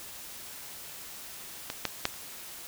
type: clicks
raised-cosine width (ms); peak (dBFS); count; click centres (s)
0.2; -16 / -10 / -8 / -29; 4; 1.701 / 1.853 / 2.054 / 2.14
effects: white hiss -44 dBFS RMS until 2.67 s